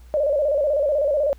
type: tone with vibrato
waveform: sine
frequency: 580 Hz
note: D5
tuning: 22 cents flat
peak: -17 dBFS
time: 0.14-1.33 s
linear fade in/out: 0 ms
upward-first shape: square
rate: 16 Hz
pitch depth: 84 cents each way
effects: added 60 Hz sine -42 dBFS peak until 1.38 s + pink hiss -58 dBFS RMS until 1.38 s